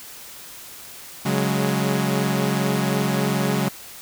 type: chord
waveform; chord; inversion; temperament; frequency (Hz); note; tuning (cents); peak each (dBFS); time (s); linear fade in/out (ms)
sawtooth; C# suspended fourth; none; equal with one note detuned; 139.72 / 185 / 207.7; C#3 / F#3 / G#3; +14 / 0 / 0; -20; 1.25-3.69; 10
effects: white hiss -40 dBFS RMS until 4.01 s